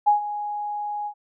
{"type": "tone with ADSR envelope", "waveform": "sine", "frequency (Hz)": 830.6, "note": "G#5", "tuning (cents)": 0, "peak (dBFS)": -12, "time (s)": [0.06, 1.14], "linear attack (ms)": 20, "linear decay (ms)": 120, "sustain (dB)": -14, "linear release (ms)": 76, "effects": []}